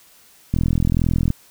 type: click train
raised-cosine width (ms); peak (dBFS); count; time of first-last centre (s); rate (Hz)
5; -6; 33; 0.54-1.304; 41.9
effects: white hiss -51 dBFS RMS until 1.5 s